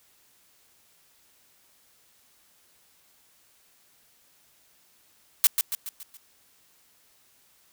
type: noise with echo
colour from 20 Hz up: blue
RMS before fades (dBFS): -17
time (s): 5.44-5.47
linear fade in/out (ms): 0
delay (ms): 140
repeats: 5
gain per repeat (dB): -6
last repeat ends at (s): 6.17
effects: white hiss -62 dBFS RMS until 7.72 s